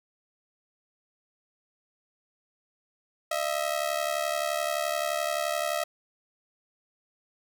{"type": "ring-modulated tone", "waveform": "sawtooth", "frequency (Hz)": 643, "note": "E5", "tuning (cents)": -43, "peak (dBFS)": -20, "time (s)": [3.31, 5.84], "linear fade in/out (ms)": 5, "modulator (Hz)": 35.8, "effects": []}